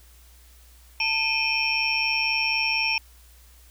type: tone cluster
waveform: sine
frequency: 895 / 2424 / 2568 / 3106 / 5460 Hz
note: A5 / D#7 / E7 / G7 / F8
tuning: +29 / -46 / -46 / -17 / -40 cents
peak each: -32 / -26 / -26 / -35 / -27 dBFS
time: 1-2.98 s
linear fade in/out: 2 ms
effects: added 60 Hz sine -50 dBFS peak until 3.7 s + white hiss -56 dBFS RMS until 3.7 s